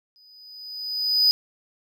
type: tone with exponential growth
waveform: triangle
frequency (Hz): 4978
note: D#8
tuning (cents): 0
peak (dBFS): -12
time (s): 0.16-1.31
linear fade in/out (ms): 0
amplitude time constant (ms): 250
effects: none